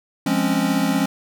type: chord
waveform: square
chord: Db major seventh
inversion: first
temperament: equal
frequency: 174.61 / 207.7 / 261.6 / 277.2 Hz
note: F3 / Ab3 / C4 / Db4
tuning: 0 / 0 / 0 / 0 cents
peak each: -25 / -24 / -24 / -23 dBFS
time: 0.26-1.06 s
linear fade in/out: 5 ms
effects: none